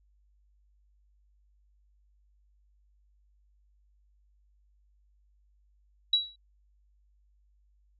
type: tone with exponential decay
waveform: sine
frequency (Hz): 3898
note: B7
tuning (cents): -23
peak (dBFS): -18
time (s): 6.13-6.36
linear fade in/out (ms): 5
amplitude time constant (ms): 49
effects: added 50 Hz sine -63 dBFS peak until 7.99 s